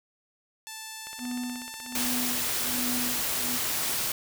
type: tone with pitch glide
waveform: 5% pulse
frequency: 880 to 887.1 Hz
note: A5 to A5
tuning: 0 to +14 cents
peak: -26 dBFS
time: 0.67-2.11 s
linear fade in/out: 0 ms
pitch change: +14 cents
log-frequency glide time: 1.05-1.35 s
type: click train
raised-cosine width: 0.3 ms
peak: -28 dBFS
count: 16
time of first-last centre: 1.07-1.985 s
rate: 16.4 Hz
type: tone with tremolo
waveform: triangle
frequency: 246.9 Hz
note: B3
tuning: in tune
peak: -28 dBFS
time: 1.18-3.59 s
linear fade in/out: 50 ms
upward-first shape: sine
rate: 1.3 Hz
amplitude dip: 100%
type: noise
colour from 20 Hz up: white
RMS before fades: -29 dBFS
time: 1.95-4.12 s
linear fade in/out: 2 ms
effects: none